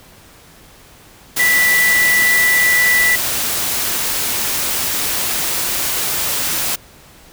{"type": "tone in noise", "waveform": "sine", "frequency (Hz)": 1971, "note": "B6", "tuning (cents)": -4, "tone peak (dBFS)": -11, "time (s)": [1.39, 3.16], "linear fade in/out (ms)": 10, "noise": "white", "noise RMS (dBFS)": -19, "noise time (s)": [1.36, 6.76], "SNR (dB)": 5, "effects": ["pink hiss -44 dBFS RMS until 7.32 s"]}